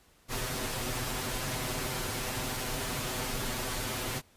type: noise with comb filter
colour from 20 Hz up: pink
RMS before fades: -34 dBFS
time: 0.28-4.22 s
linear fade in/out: 50 ms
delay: 7.9 ms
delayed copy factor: +0.9
effects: pink hiss -63 dBFS RMS until 4.36 s + resampled to 32000 Hz